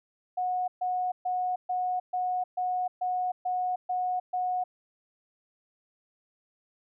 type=tone bursts; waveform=sine; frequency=730 Hz; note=F#5; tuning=24 cents flat; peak=-26 dBFS; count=10; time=0.37-4.64 s; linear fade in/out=10 ms; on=310 ms; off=130 ms; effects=none